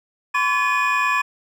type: tone cluster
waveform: triangle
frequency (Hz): 1020 / 1130 / 1718 / 2467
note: C6 / C#6 / A6 / D#7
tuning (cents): -44 / +33 / -42 / -15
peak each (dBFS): -21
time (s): 0.34-1.22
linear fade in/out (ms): 10
effects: none